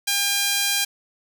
sawtooth tone with high-pass filter, 804 Hz, G5, 44 cents sharp, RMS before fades -22 dBFS, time 0.07-0.85 s, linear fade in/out 10 ms, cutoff 2900 Hz, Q 0.71, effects none

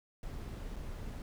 brown noise with dropouts, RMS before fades -42 dBFS, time 0.23-1.22 s, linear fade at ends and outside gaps 1 ms, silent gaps 0.76-0.764 s, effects none

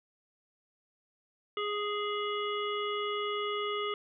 harmonic tone with a mistuned harmonic, 415 Hz, G#4, 1 cent flat, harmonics 1 / 3 / 5 / 7 / 8, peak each -34 / -35 / -41 / -40 / -44 dBFS, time 1.57-3.94 s, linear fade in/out 2 ms, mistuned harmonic 8, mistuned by +33 cents, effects none

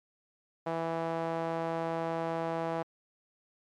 sawtooth tone with band-pass filter, 164.81 Hz, E3, in tune, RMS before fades -33 dBFS, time 0.66-2.83 s, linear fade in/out 10 ms, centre 720 Hz, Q 1.6, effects MP3 96 kbps

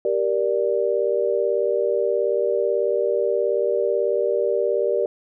sine chord, G minor, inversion none, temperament just, 392 / 470.4 / 588 Hz, G4 / Bb4 / D5, 0 / +16 / +2 cents, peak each -23 / -22 / -23 dBFS, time 0.05-5.06 s, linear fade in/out 2 ms, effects none

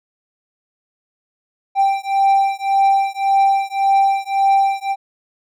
triangle beating tone pair, 784 / 785.8 Hz, G5 / G5, 0 / +4 cents, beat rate 1.8 Hz, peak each -14 dBFS, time 1.75-4.96 s, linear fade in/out 50 ms, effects none

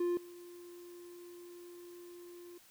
triangle tone with level steps, 350.3 Hz, F4, 5 cents sharp, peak -28 / -47 dBFS, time 0-2.58 s, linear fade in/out 5 ms, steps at 0.17 s, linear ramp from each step 2 ms, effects white hiss -62 dBFS RMS until 2.7 s

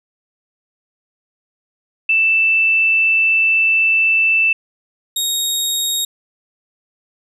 sine / 20% pulse tone pair in turn, 2652 / 3750 Hz, E7 / A#7, +10 / +10 cents, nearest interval tritone, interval 600 cents, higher second, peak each -11 dBFS, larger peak neither, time 2.09-4.53 / 5.16-6.05 s, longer first, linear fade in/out 5 ms, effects none

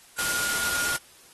sine tone in noise, 1424 Hz, F6, 33 cents sharp, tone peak -28 dBFS, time 0.18-0.97 s, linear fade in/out 10 ms, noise white, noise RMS -28 dBFS, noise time 0.18-0.97 s, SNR -3 dB, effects white hiss -53 dBFS RMS until 1.33 s + AAC 32 kbps

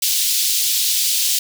pink high-pass noise, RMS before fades -18 dBFS, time 0.02-1.39 s, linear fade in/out 5 ms, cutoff 3400 Hz, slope 24 dB/octave, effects none

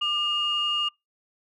sine tone pair together, 1197.4 / 2843 Hz, D6 / F7, +33 / +30 cents, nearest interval octave + minor third, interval 1497 cents, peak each -29 / -23 dBFS, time 0.01-0.89 s, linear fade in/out 10 ms, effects noise-tail reverb RT60 0.2 s tail -26 dB re dry + tanh soft clip ceiling -17 dBFS

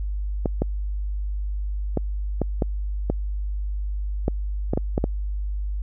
clicks, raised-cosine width 2 ms, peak -8 dBFS, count 11, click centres 0.458 / 0.62 / 1.973 / 2.417 / 2.622 / 3.1 / 4.281 / 4.735 / 4.775 / 4.979 / 5.041 s, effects added 50 Hz sine -24 dBFS peak until 5.82 s

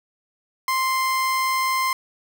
30% pulse tone, 1046.5 Hz, C6, in tune, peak -17 dBFS, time 0.68-1.93 s, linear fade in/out 2 ms, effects none

